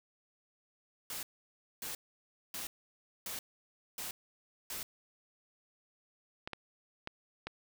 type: noise bursts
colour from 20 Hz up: white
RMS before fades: -41 dBFS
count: 6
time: 1.1-4.83 s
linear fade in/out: 2 ms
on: 130 ms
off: 590 ms
type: clicks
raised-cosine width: 0.3 ms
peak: -23 dBFS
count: 4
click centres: 6.475 / 6.533 / 7.074 / 7.47 s
effects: none